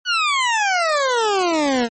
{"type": "exponential sweep", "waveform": "20% pulse", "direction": "down", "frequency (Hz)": [1501, 225.4], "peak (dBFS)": -11, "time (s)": [0.05, 1.89], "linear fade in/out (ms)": 50, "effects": ["low-pass 10000 Hz 12 dB/octave", "MP3 32 kbps"]}